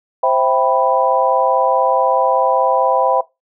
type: chord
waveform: sine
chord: C major seventh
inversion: none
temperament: equal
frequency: 523.3 / 659.3 / 784 / 987.8 Hz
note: C5 / E5 / G5 / B5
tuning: 0 / 0 / 0 / 0 cents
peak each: -17 dBFS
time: 0.23-3.21 s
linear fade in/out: 5 ms
effects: noise-tail reverb RT60 0.2 s tail -19 dB re dry